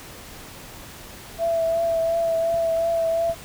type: tone with vibrato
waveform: sine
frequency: 664 Hz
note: E5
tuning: 12 cents sharp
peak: -19 dBFS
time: 1.38-3.35 s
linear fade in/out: 50 ms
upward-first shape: triangle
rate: 2.8 Hz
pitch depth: 24 cents each way
type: clicks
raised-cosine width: 5 ms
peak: -25 dBFS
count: 2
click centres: 2.543 / 3.298 s
effects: pink hiss -41 dBFS RMS until 3.44 s